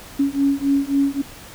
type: beating tone pair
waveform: sine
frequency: 276.6 / 280.3 Hz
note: C#4 / C#4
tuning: -4 / +19 cents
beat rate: 3.7 Hz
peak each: -19 dBFS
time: 0.19-1.22 s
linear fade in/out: 10 ms
effects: pink hiss -40 dBFS RMS until 1.54 s